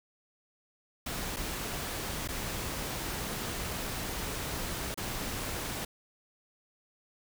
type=noise with dropouts; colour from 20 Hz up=pink; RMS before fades=-36 dBFS; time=1.06-5.85 s; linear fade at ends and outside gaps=5 ms; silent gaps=1.363-1.367 / 2.277-2.286 / 4.944-4.974 s; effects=none